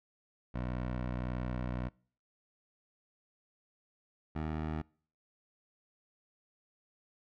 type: tone pair in turn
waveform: 15% pulse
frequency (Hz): 61.74 / 77.92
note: B1 / D#2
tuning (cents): 0 / +3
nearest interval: major third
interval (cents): 403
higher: second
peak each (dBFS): -28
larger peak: neither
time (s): 0.54-1.89 / 4.35-4.82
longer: first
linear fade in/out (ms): 10
effects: noise-tail reverb RT60 0.5 s tail -26 dB re dry + low-pass 2000 Hz 12 dB/octave